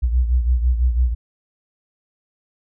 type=beating tone pair; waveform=sine; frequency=60.4 / 66.4 Hz; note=B1 / C2; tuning=-38 / +26 cents; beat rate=6 Hz; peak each=-15 / -22 dBFS; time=0.02-1.15 s; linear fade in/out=20 ms; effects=none